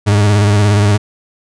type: tone with vibrato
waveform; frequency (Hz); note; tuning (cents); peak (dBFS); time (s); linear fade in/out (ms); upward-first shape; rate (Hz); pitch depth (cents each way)
40% pulse; 103; G#2; -14; -7; 0.06-0.98; 20; square; 17; 40
effects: resampled to 22050 Hz